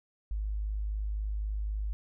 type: tone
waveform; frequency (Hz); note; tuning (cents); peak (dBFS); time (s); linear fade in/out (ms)
sine; 51.91; G#1; 0; -30; 0.31-1.93; 0
effects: none